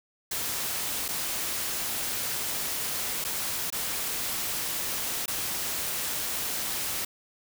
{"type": "noise with dropouts", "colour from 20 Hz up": "white", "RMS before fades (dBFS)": -31, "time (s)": [0.31, 7.05], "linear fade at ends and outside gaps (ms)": 5, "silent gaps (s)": [[1.082, 1.086], [3.242, 3.247], [3.703, 3.724], [5.259, 5.279]], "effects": []}